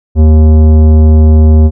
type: tone with tanh clipping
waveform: sine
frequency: 77.78 Hz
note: D#2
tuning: in tune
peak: -3 dBFS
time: 0.15-1.71 s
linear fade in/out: 50 ms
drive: 14 dB
effects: none